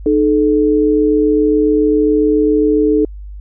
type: tone pair together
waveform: sine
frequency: 305.5 / 432.8 Hz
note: D#4 / A4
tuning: -32 / -29 cents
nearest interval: tritone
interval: 603 cents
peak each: -12 dBFS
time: 0.06-3.05 s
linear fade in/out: 2 ms
effects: added 50 Hz sine -27 dBFS peak until 3.4 s